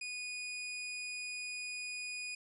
sawtooth tone, 2475 Hz, D#7, 10 cents flat, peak -36 dBFS, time 0.01-2.35 s, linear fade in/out 5 ms, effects resampled to 24000 Hz

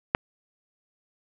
click, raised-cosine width 0.5 ms, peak -4 dBFS, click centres 0.149 s, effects none

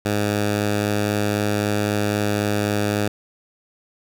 10% pulse tone, 103.83 Hz, G#2, in tune, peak -11 dBFS, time 0.05-3.08 s, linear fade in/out 5 ms, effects none

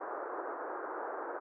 pink band-pass noise, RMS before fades -40 dBFS, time 0-1.4 s, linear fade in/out 20 ms, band 340 to 1500 Hz, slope 48 dB/octave, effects none

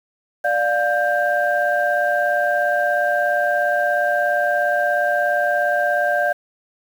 sine tone cluster, 590 / 707 / 1579 Hz, D5 / F5 / G6, +8 / +21 / +12 cents, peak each -20 dBFS, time 0.44-6.33 s, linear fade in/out 10 ms, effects tanh soft clip ceiling -6 dBFS + 7-bit

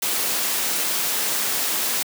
white noise, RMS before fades -23 dBFS, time 0.02-2.03 s, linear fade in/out 5 ms, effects high-pass 200 Hz 12 dB/octave

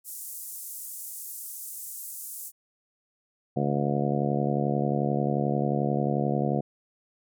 white band-pass noise, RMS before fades -39 dBFS, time 0.04-2.52 s, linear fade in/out 50 ms, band 7500 to 16000 Hz, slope 24 dB/octave
harmonic tone, 71.3 Hz, C#2, 49 cents sharp, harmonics 2 / 3 / 4 / 5 / 6 / 7 / 8 / 9 / 10, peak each -28 / -29 / -34 / -33 / -36 / -33 / -38 / -36 / -33 dBFS, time 3.56-6.61 s, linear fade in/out 10 ms
effects none

